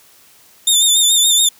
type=tone with vibrato; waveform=20% pulse; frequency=3600 Hz; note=A7; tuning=39 cents sharp; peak=-4 dBFS; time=0.67-1.49 s; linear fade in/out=5 ms; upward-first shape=triangle; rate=7 Hz; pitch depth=68 cents each way; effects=white hiss -48 dBFS RMS until 1.59 s + high-pass 60 Hz 12 dB/octave